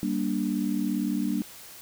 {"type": "chord", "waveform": "sine", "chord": "G minor", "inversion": "none", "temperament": "just", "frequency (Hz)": [196, 235.2, 294], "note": ["G3", "Bb3", "D4"], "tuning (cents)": [0, 16, 2], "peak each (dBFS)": -29, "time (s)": [0.03, 1.42], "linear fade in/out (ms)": 0, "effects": ["white hiss -46 dBFS RMS until 1.81 s"]}